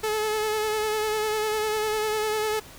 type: tone with vibrato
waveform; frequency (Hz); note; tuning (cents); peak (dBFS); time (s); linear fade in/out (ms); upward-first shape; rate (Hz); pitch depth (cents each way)
sawtooth; 430; A4; -40; -20; 0.03-2.6; 10; sine; 10; 29
effects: pink hiss -46 dBFS RMS until 2.78 s